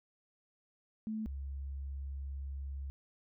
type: tone pair in turn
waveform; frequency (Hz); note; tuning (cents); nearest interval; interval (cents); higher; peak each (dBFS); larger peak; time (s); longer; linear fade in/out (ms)
sine; 218.1 / 68.7; A3 / C#2; -15 / -15; octave + minor sixth; 2000; first; -35 / -38; first; 1.07-1.26 / 1.26-2.9; second; 0
effects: none